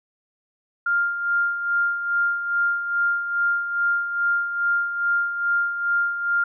sine tone with tremolo, 1400 Hz, F6, 4 cents sharp, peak -17 dBFS, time 0.86-6.44 s, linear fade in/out 5 ms, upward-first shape sine, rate 2.4 Hz, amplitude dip 60%, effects none

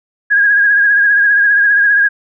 sine tone with vibrato, 1642 Hz, G#6, 20 cents flat, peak -7 dBFS, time 0.3-2.09 s, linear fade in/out 20 ms, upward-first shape triangle, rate 15 Hz, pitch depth 53 cents each way, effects none

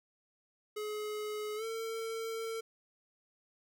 square tone with pitch glide, 423.3 to 451.1 Hz, G#4 to A4, +33 to +43 cents, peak -37 dBFS, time 0.76-2.61 s, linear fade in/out 10 ms, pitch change +110 cents, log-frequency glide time 1.56-1.64 s, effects none

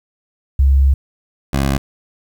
sine / 15% pulse tone pair in turn, 68.1 / 68.44 Hz, C#2 / C#2, -30 / -22 cents, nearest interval unison, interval 8 cents, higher second, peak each -8 dBFS, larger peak neither, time 0.59-0.94 / 1.53-1.78 s, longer first, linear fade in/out 5 ms, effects 8-bit

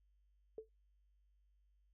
sine tone with exponential decay, 440 Hz, A4, in tune, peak -40 dBFS, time 0.58-0.69 s, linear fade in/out 2 ms, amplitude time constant 22 ms, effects noise-tail reverb RT60 0.2 s tail -25 dB re dry + added 50 Hz sine -70 dBFS peak until 1.93 s

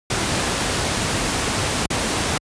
pink noise with dropouts, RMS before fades -21 dBFS, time 0.1-2.38 s, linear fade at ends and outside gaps 5 ms, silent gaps 1.861-1.902 s, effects high-pass 60 Hz 12 dB/octave + resampled to 22050 Hz

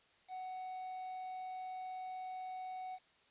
triangle tone with quantisation, 744 Hz, F#5, 9 cents sharp, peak -40 dBFS, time 0.28-2.99 s, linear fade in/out 50 ms, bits 10, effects white hiss -69 dBFS RMS until 3.3 s + resampled to 8000 Hz

